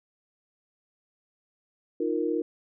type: chord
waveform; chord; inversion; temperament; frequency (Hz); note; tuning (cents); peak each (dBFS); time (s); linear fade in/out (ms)
sine; Eb suspended second; none; equal; 311.1 / 349.2 / 466.2; Eb4 / F4 / Bb4; 0 / 0 / 0; -29; 2-2.42; 5
effects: none